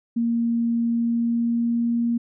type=tone with pitch glide; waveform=sine; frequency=233.1 to 235.1 Hz; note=A#3 to A#3; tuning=0 to +15 cents; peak=-19 dBFS; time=0.16-2.18 s; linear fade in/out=10 ms; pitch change=+15 cents; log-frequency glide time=0.88-2.05 s; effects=none